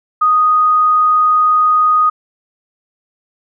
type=tone; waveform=sine; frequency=1243 Hz; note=D#6; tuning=2 cents flat; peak=-8 dBFS; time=0.21-2.1 s; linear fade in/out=10 ms; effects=none